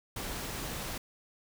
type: noise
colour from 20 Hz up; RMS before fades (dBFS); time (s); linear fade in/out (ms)
pink; -38; 0.16-0.98; 5
effects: none